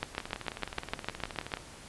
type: two click trains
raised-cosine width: 0.3 ms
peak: -22 / -14 dBFS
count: 28 / 11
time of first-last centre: 0.15-1.571 / 0.03-1.538 s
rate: 19 / 6.63 Hz
effects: pink hiss -49 dBFS RMS until 1.88 s + resampled to 24000 Hz